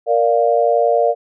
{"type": "chord", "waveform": "sine", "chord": "Bb major", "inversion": "none", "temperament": "equal", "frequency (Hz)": [466.2, 587.3, 698.5], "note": ["Bb4", "D5", "F5"], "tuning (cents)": [0, 0, 0], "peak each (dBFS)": -16, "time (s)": [0.06, 1.15], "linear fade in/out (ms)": 50, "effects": []}